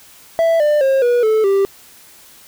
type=tone with pitch steps; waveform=triangle; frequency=661 / 595.7 / 536.9 / 483.9 / 436.1 / 393 Hz; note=E5 / D5 / C5 / B4 / A4 / G4; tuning=+5 / +24 / +45 / -35 / -15 / +4 cents; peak=-9 dBFS; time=0.39-1.65 s; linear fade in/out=0 ms; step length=210 ms; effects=white hiss -44 dBFS RMS until 2.47 s